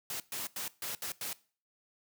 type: noise bursts at uneven times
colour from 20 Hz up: white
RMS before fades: -38 dBFS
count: 6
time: 0.1-0.2 / 0.32-0.47 / 0.56-0.68 / 0.82-0.95 / 1.02-1.12 / 1.21-1.33 s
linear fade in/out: 2 ms
effects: noise-tail reverb RT60 0.4 s tail -20 dB re dry + high-pass 100 Hz 12 dB/octave